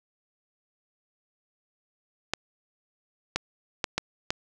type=clicks; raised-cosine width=0.2 ms; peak=-8 dBFS; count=5; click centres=2.336 / 3.36 / 3.842 / 3.98 / 4.305 s; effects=none